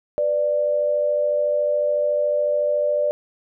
sine tone pair together, 496.1 / 590 Hz, B4 / D5, +8 / +8 cents, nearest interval minor third, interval 300 cents, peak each -26 / -18 dBFS, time 0.18-3.11 s, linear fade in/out 0 ms, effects none

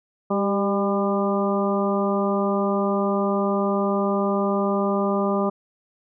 harmonic tone with a mistuned harmonic, 200 Hz, G3, 35 cents sharp, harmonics 1 / 2 / 3 / 4 / 5 / 6, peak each -23 / -25 / -26 / -31 / -31 / -29 dBFS, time 0.3-5.5 s, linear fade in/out 10 ms, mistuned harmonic 2, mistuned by -29 cents, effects none

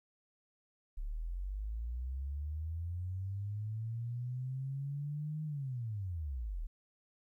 sine linear two-way sweep, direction up then down, 33.89 to 155.56 to 33.89 Hz, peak -36 dBFS, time 0.97-6.67 s, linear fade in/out 10 ms, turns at 5.44 s, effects 13-bit

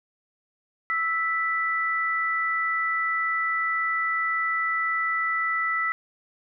sine tone pair together, 1317.2 / 1975.5 Hz, E6 / B6, -2 / 0 cents, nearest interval perfect fifth, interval 702 cents, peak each -26 / -25 dBFS, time 0.9-5.92 s, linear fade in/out 0 ms, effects none

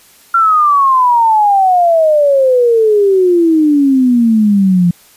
sine exponential sweep, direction down, 1376 to 171.1 Hz, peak -6 dBFS, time 0.34-4.91 s, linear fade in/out 5 ms, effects white hiss -44 dBFS RMS until 5.16 s + resampled to 32000 Hz

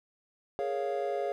triangle chord, Bb minor seventh, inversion third, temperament equal, 415.3 / 466.2 / 554.4 / 698.5 Hz, Ab4 / Bb4 / Db5 / F5, 0 / 0 / 0 / 0 cents, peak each -32 / -38 / -32 / -33 dBFS, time 0.59-1.32 s, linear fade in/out 0 ms, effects none

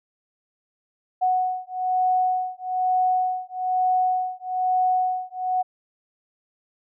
sine beating tone pair, 738 / 739.1 Hz, F#5 / F#5, -5 / -2 cents, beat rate 1.1 Hz, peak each -23 dBFS, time 1.21-5.63 s, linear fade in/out 20 ms, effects none

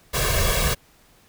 pink noise with comb filter, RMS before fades -21 dBFS, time 0.13-0.75 s, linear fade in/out 20 ms, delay 1.8 ms, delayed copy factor +0.9, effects pink hiss -56 dBFS RMS until 1.28 s

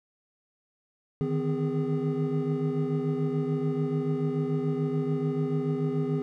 triangle tone cluster, 151.1 / 158 / 255.8 / 409.4 Hz, D3 / D#3 / C4 / G#4, +50 / +27 / -39 / -25 cents, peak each -29 dBFS, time 1.21-6.22 s, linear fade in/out 0 ms, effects none

